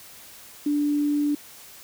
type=tone; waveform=sine; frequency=292.6 Hz; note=D4; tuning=6 cents flat; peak=-20 dBFS; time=0.66-1.35 s; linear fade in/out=5 ms; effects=white hiss -46 dBFS RMS until 1.83 s